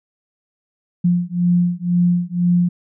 sine beating tone pair, 174.9 / 176.9 Hz, F3 / F3, +3 / +23 cents, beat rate 2 Hz, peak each -17 dBFS, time 1.04-2.69 s, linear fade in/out 10 ms, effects none

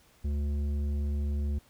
sine tone with tanh clipping, 72.3 Hz, D2, 27 cents flat, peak -29 dBFS, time 0.24-1.59 s, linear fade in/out 10 ms, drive 10 dB, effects pink hiss -62 dBFS RMS until 1.69 s

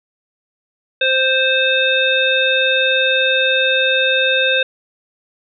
harmonic tone, 523.3 Hz, C5, in tune, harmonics 1 / 3 / 5 / 7, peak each -18 / -18 / -18 / -18 dBFS, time 1.01-4.63 s, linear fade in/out 5 ms, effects none

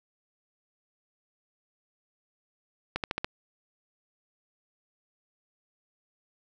accelerating click train, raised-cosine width 0.3 ms, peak -13 dBFS, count 5, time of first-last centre 2.96-3.245 s, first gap 78 ms, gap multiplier 0.94, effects none

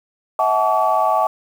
sine tone cluster, 643 / 744 / 863 / 1142 Hz, E5 / F#5 / A5 / D6, -43 / +9 / -34 / -49 cents, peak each -19 dBFS, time 0.39-1.27 s, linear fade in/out 2 ms, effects tanh soft clip ceiling -4 dBFS + 7-bit

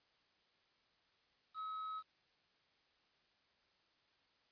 triangle tone with quantisation, 1281 Hz, E6, 50 cents flat, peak -40 dBFS, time 1.54-2.03 s, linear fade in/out 50 ms, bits 10, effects white hiss -75 dBFS RMS until 4.51 s + resampled to 11025 Hz

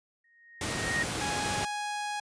sine tone with exponential growth, 1864.7 Hz, A#6, in tune, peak -25 dBFS, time 0.24-1.03 s, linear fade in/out 5 ms, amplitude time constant 170 ms
pink noise, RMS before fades -32 dBFS, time 0.61-1.65 s, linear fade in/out 2 ms
sawtooth tone, 830.6 Hz, G#5, in tune, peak -28 dBFS, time 1.21-2.2 s, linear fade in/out 5 ms
effects high-pass 80 Hz 12 dB/octave + resampled to 22050 Hz

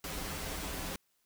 pink noise with comb filter, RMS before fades -39 dBFS, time 0.04-0.96 s, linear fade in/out 2 ms, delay 8.5 ms, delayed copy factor -1, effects white hiss -75 dBFS RMS until 1.25 s

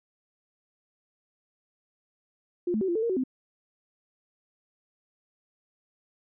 sine tone with pitch steps, 352.7 / 216.6 / 380.5 / 344.2 / 442.1 / 465.9 / 373.1 / 258.9 Hz, F4 / A3 / F#4 / F4 / A4 / A#4 / F#4 / C4, +17 / -27 / +48 / -25 / +8 / -1 / +14 / -18 cents, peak -24 dBFS, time 2.67-3.238 s, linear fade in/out 5 ms, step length 71 ms, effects none

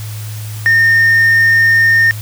sine tone with tanh clipping, 1825 Hz, A#6, 37 cents flat, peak -7 dBFS, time 0.66-2.11 s, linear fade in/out 0 ms, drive 1 dB, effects added 107 Hz sine -22 dBFS peak until 2.21 s + white hiss -33 dBFS RMS until 2.21 s

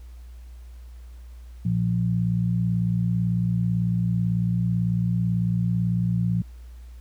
sine tone pair together, 116.54 / 174.61 Hz, A#2 / F3, 0 / 0 cents, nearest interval perfect fifth, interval 700 cents, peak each -23 dBFS, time 1.65-6.42 s, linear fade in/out 5 ms, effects added 60 Hz sine -39 dBFS peak until 7 s + pink hiss -60 dBFS RMS until 7 s

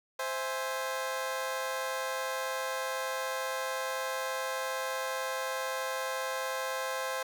20% pulse chord, C augmented, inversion none, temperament equal, 523.3 / 659.3 / 830.6 Hz, C5 / E5 / G#5, 0 / 0 / 0 cents, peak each -29 / -35 / -35 dBFS, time 0.19-7.23 s, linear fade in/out 5 ms, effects none

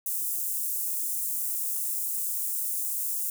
white high-pass noise, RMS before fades -30 dBFS, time 0.06-3.3 s, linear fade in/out 2 ms, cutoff 8100 Hz, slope 24 dB/octave, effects none

